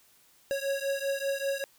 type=beating tone pair; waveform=square; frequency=549 / 554.1 Hz; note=C#5 / C#5; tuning=-17 / -1 cents; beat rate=5.1 Hz; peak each=-32 / -33 dBFS; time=0.51-1.64 s; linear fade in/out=0 ms; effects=white hiss -62 dBFS RMS until 1.78 s